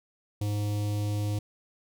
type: tone with notch filter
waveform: square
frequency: 103.83 Hz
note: G#2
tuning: in tune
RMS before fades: -29 dBFS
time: 0.41-1.39 s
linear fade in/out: 5 ms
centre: 1500 Hz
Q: 0.53
effects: none